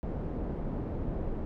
pink low-pass noise, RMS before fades -34 dBFS, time 0.03-1.45 s, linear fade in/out 0 ms, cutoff 500 Hz, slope 12 dB/octave, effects none

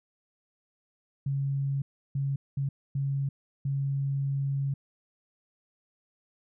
sine tone bursts at uneven times, 138.2 Hz, C#3, 5 cents flat, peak -26 dBFS, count 5, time 1.26-1.82 / 2.15-2.36 / 2.57-2.69 / 2.95-3.29 / 3.65-4.74 s, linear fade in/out 5 ms, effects none

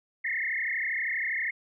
sine tone with frequency modulation, 1982 Hz, B6, 6 cents sharp, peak -27 dBFS, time 0.24-1.51 s, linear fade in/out 10 ms, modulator 32.5 Hz, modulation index 6, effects none

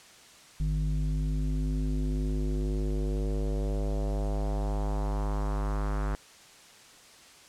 square tone with low-pass filter sweep, 51 Hz, G#1, 31 cents flat, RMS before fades -29 dBFS, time 0.6-6.15 s, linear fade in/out 0 ms, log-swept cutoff 160 to 1400 Hz, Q 2.2, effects white hiss -53 dBFS RMS until 7.48 s + low-pass 8000 Hz 12 dB/octave

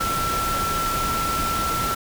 sine tone in noise, 1342 Hz, E6, 31 cents sharp, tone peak -23 dBFS, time 0-1.95 s, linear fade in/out 10 ms, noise pink, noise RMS -27 dBFS, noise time 0-1.95 s, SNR +1 dB, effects none

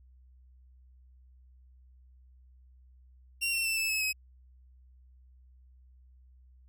sawtooth tone with pitch steps, 2752 / 2709 / 2667 / 2626 / 2586 / 2546 Hz, F7 / E7 / E7 / E7 / E7 / D#7, -26 / +47 / +20 / -7 / -34 / +39 cents, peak -25 dBFS, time 3.41-4.13 s, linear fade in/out 20 ms, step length 120 ms, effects added 63 Hz sine -55 dBFS peak until 6.68 s

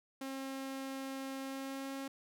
sawtooth tone with pitch glide, 268.6 to 271.6 Hz, C4 to C#4, +46 to -35 cents, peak -36 dBFS, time 0.21-2.08 s, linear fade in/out 5 ms, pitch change +19 cents, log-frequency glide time 1.4-1.94 s, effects none

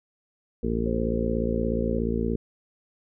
harmonic tone, 56.9 Hz, A#1, 41 cents flat, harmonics 1 / 2 / 3 / 4 / 5 / 6 / 7 / 8, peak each -30 / -34 / -33 / -28 / -36 / -35 / -32 / -32 dBFS, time 0.63-2.36 s, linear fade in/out 5 ms
sine tone with vibrato, 523.3 Hz, C5, in tune, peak -32 dBFS, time 0.86-1.99 s, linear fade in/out 5 ms, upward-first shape sine, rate 13 Hz, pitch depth 15 cents each way
effects none

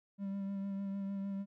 triangle tone with vibrato, 197 Hz, G3, 9 cents sharp, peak -34 dBFS, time 0.18-1.46 s, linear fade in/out 50 ms, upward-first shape sine, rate 6.6 Hz, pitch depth 20 cents each way, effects none

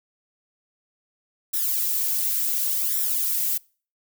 violet noise with flanger, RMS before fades -24 dBFS, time 1.53-3.58 s, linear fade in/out 10 ms, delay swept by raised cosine 0.53 to 3.33 ms, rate 0.69 Hz, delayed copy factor +0.85, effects noise-tail reverb RT60 0.4 s tail -25 dB re dry

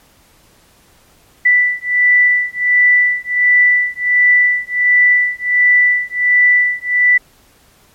sine beating tone pair, 1975.5 / 1976.9 Hz, B6 / B6, 0 / +1 cents, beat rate 1.4 Hz, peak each -12 dBFS, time 1.45-7.18 s, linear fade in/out 10 ms, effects pink hiss -50 dBFS RMS until 7.94 s + MP3 64 kbps

